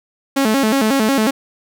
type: tone with vibrato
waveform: sawtooth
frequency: 243.9 Hz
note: B3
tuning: 21 cents flat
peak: -9 dBFS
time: 0.36-1.31 s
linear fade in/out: 10 ms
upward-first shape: square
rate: 5.5 Hz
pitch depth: 200 cents each way
effects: none